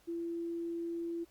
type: tone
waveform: sine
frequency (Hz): 337.8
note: E4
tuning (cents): +42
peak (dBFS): -35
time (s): 0.07-1.25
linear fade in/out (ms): 20
effects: pink hiss -67 dBFS RMS until 1.3 s + Opus 48 kbps